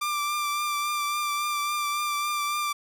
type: tone with vibrato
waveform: sawtooth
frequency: 1182 Hz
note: D6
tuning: 11 cents sharp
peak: -22 dBFS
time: 0.01-2.73 s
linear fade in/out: 10 ms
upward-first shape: triangle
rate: 3.6 Hz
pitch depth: 25 cents each way
effects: none